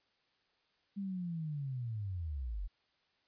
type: linear sweep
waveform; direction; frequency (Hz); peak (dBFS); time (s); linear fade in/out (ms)
sine; down; 202.5 to 41.2; -36; 0.96-2.68; 20
effects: white hiss -75 dBFS RMS until 3.27 s + resampled to 11025 Hz